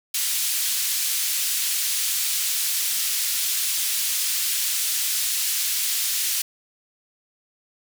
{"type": "band-pass noise", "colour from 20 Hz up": "white", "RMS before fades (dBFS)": -24, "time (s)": [0.14, 6.42], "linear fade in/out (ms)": 5, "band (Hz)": [2700, 15000], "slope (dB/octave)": 12, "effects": []}